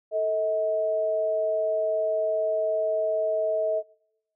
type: tone pair together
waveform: sine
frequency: 441.3 / 637.3 Hz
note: A4 / D#5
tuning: +5 / +41 cents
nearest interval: tritone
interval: 636 cents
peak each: -30 / -23 dBFS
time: 0.11-3.83 s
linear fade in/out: 50 ms
effects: noise-tail reverb RT60 0.8 s tail -23 dB re dry